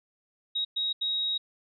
sine tone bursts at uneven times, 3794 Hz, A#7, 30 cents sharp, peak -26 dBFS, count 3, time 0.55-0.65 / 0.76-0.93 / 1.01-1.38 s, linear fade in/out 10 ms, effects none

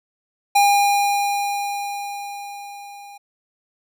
square tone with level ramp, 809 Hz, G#5, 46 cents flat, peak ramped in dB -12 to -39 dBFS, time 0.55-3.18 s, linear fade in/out 10 ms, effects none

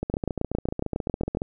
two click trains, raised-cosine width 2 ms, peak -14 / -11 dBFS, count 21 / 10, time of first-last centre 0.03-1.419 / 0.14-1.371 s, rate 14.4 / 7.31 Hz, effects none

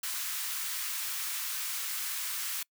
white high-pass noise, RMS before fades -35 dBFS, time 0.03-2.63 s, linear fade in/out 5 ms, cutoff 1100 Hz, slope 24 dB/octave, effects noise-tail reverb RT60 0.1 s tail -26 dB re dry

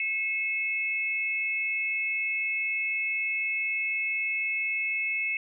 sine tone pair together, 2176 / 2602 Hz, C#7 / E7, -33 / -23 cents, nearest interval minor third, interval 310 cents, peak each -29 / -29 dBFS, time 0-5.37 s, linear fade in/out 2 ms, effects none

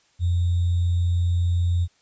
sine tone with sample-and-hold, 87.31 Hz, F2, in tune, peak -18 dBFS, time 0.19-1.88 s, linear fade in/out 50 ms, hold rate 3675 Hz, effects white hiss -62 dBFS RMS until 2.01 s + resampled to 16000 Hz

